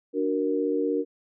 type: chord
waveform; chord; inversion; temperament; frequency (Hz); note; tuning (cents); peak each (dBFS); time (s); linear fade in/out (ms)
sine; D augmented; none; equal; 293.7 / 370 / 466.2; D4 / F#4 / A#4; 0 / 0 / 0; -27 / -29 / -26; 0.13-1.05; 50
effects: none